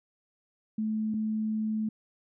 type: tone pair in turn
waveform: sine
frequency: 217.1 / 217.1 Hz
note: A3 / A3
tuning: -23 / -23 cents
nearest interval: unison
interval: 0 cents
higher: neither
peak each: -27 dBFS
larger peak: neither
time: 0.78-1.14 / 1.14-1.89 s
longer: second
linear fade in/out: 5 ms
effects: none